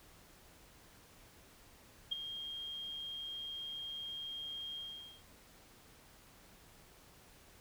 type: tone with ADSR envelope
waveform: sine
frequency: 3224 Hz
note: G7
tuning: 48 cents sharp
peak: -30 dBFS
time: 2.11-5.23 s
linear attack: 15 ms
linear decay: 10 ms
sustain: -11 dB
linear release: 470 ms
effects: pink hiss -61 dBFS RMS until 7.6 s